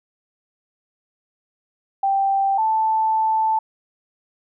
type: tone pair in turn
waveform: sine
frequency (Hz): 784 / 880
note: G5 / A5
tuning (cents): 0 / 0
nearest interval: major second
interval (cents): 200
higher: second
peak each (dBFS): -16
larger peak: neither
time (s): 2.03-2.58 / 2.58-3.59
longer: second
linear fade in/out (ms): 5
effects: none